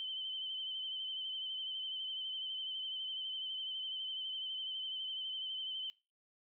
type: tone with vibrato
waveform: sine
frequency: 3073 Hz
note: G7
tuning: 35 cents flat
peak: -38 dBFS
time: 0-5.9 s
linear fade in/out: 0 ms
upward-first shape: sine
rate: 12 Hz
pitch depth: 35 cents each way
effects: noise-tail reverb RT60 0.3 s tail -22 dB re dry